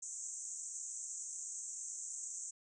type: band-pass noise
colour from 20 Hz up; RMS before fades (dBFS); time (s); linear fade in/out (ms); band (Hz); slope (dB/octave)
white; -45; 0.02-2.51; 10; 6200 to 8100; 96
effects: none